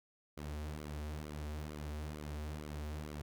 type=tone with flanger; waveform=sawtooth; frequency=75.2 Hz; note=D2; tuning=42 cents sharp; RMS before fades=-43 dBFS; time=0.37-3.22 s; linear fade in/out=5 ms; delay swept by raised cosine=1.1 to 6.5 ms; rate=2.2 Hz; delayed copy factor=-0.7; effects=none